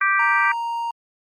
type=harmonic tone; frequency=392 Hz; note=G4; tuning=in tune; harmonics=3 / 4 / 5 / 6; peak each=-20 / -20 / -23 / -25 dBFS; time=0.01-0.52 s; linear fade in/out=5 ms
type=tone; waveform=triangle; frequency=932.3 Hz; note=A#5; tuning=in tune; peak=-21 dBFS; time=0.19-0.91 s; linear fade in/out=5 ms
effects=Opus 32 kbps